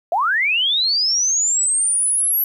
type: linear sweep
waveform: sine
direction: up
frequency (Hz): 628 to 11800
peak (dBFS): -15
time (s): 0.12-2.44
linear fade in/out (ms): 2
effects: 9-bit